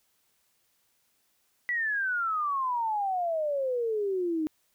sine exponential sweep, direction down, 1975.5 to 304 Hz, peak -26 dBFS, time 1.69-4.47 s, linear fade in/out 0 ms, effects white hiss -71 dBFS RMS until 4.74 s

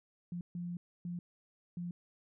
sine tone bursts at uneven times, 174.61 Hz, F3, in tune, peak -37 dBFS, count 4, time 0.32-0.41 / 0.55-0.77 / 1.05-1.19 / 1.77-1.91 s, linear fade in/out 2 ms, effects none

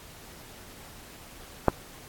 click, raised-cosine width 1 ms, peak -3 dBFS, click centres 1.683 s, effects pink hiss -48 dBFS RMS until 2.08 s + AAC 64 kbps

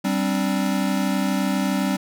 square chord, G suspended fourth, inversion none, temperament equal with one note detuned, 194.19 / 261.6 / 293.7 Hz, G3 / C4 / D4, -16 / 0 / 0 cents, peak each -23 / -26 / -28 dBFS, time 0.04-1.97 s, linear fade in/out 10 ms, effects none

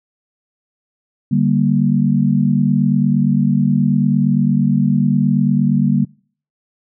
sine chord, G minor, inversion second, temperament just, 147 / 196 / 235.2 Hz, D3 / G3 / Bb3, +2 / 0 / +16 cents, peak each -16 dBFS, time 1.31-6.05 s, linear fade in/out 10 ms, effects noise-tail reverb RT60 0.5 s tail -26 dB re dry

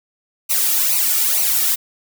blue noise with flanger, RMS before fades -17 dBFS, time 0.49-1.76 s, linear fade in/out 20 ms, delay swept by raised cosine 0.58 to 1.98 ms, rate 2.2 Hz, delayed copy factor -0.8, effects none

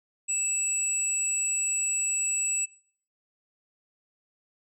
sine tone pair together, 2637 / 7829 Hz, E7 / B8, 0 / -16 cents, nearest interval octave + perfect fifth, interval 1884 cents, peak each -35 / -25 dBFS, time 0.28-2.66 s, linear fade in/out 20 ms, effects noise-tail reverb RT60 0.5 s tail -19 dB re dry + tanh soft clip ceiling -19 dBFS

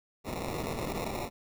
blue noise with sample-and-hold, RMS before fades -35 dBFS, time 0.24-1.3 s, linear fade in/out 50 ms, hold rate 1575 Hz, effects none

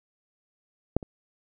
clicks, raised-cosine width 2 ms, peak -8 / -25 dBFS, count 2, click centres 0.966 / 1.028 s, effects none

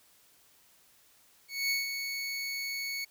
25% pulse tone with ADSR envelope, 2217 Hz, C#7, in tune, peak -23 dBFS, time 1.48-3.05 s, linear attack 220 ms, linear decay 160 ms, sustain -7 dB, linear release 10 ms, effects white hiss -63 dBFS RMS until 3.1 s

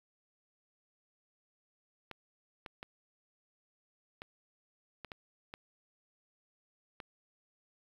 clicks, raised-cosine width 0.3 ms, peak -27 dBFS, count 8, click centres 2.113 / 2.662 / 2.829 / 4.219 / 5.047 / 5.118 / 5.539 / 7.002 s, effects low-pass 5000 Hz 12 dB/octave + 9-bit

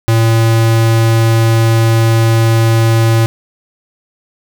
square tone, 113.6 Hz, A#2, 44 cents flat, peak -8 dBFS, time 0.08-3.26 s, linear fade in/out 0 ms, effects none

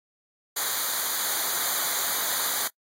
white noise with comb filter, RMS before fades -27 dBFS, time 0.56-2.68 s, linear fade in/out 10 ms, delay 0.37 ms, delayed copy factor -0.85, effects noise-tail reverb RT60 0.1 s tail -25 dB re dry + AAC 48 kbps

